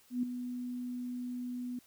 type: tone with ADSR envelope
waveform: sine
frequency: 246.9 Hz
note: B3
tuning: in tune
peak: -27 dBFS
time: 0.1-1.79 s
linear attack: 130 ms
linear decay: 5 ms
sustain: -9 dB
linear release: 4 ms
effects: white hiss -64 dBFS RMS until 1.86 s